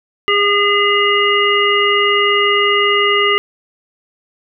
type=harmonic tone; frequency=407.4 Hz; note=G#4; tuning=33 cents flat; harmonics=1 / 3 / 5 / 7; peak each=-16 / -16 / -16 / -16 dBFS; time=0.28-3.38 s; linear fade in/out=0 ms; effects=none